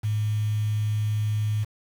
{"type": "tone with quantisation", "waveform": "sine", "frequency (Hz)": 106.6, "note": "G#2", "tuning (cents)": 46, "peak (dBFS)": -22, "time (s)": [0.03, 1.65], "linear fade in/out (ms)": 20, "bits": 7, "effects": []}